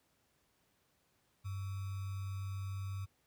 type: tone with sample-and-hold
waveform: sine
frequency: 97 Hz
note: G2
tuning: 18 cents flat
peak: -37 dBFS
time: 1.44-3.06 s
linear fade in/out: 20 ms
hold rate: 1225 Hz
effects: pink hiss -75 dBFS RMS until 3.26 s + high-pass 60 Hz 12 dB/octave